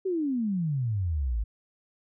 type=exponential sweep; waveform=sine; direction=down; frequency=392 to 50.7 Hz; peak=-25 dBFS; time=0.05-1.44 s; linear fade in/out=10 ms; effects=none